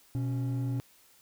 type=tone pair together; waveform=triangle; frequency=123.47 / 277.2 Hz; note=B2 / C#4; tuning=0 / 0 cents; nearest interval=octave + major second; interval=1400 cents; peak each=-26 / -33 dBFS; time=0.15-0.8 s; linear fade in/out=0 ms; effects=tanh soft clip ceiling -24 dBFS + white hiss -61 dBFS RMS until 1.21 s